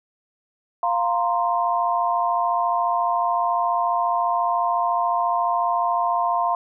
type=chord; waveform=sine; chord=F suspended fourth; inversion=none; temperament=equal; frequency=698.5 / 932.3 / 1046.5 Hz; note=F5 / Bb5 / C6; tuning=0 / 0 / 0 cents; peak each=-22 / -24 / -23 dBFS; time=0.83-6.55 s; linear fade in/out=2 ms; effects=none